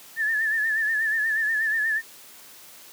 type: tone with vibrato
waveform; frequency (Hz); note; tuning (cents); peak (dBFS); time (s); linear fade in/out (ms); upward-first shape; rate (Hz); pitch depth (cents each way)
sine; 1760; A6; 0; -21; 0.16-2.02; 50; sine; 8.3; 65
effects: white hiss -47 dBFS RMS until 2.92 s + high-pass 150 Hz 12 dB/octave